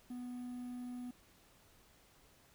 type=tone with quantisation; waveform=triangle; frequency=246.9 Hz; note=B3; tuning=in tune; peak=-40 dBFS; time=0.1-1.11 s; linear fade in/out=5 ms; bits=11; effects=pink hiss -66 dBFS RMS until 2.54 s